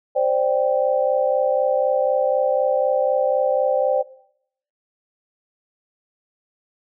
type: chord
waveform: sine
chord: C suspended second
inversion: none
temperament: equal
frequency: 523.3 / 587.3 / 784 Hz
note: C5 / D5 / G5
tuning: 0 / 0 / 0 cents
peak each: -19 / -20 / -24 dBFS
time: 0.15-4.03 s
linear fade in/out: 20 ms
effects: noise-tail reverb RT60 0.7 s tail -19 dB re dry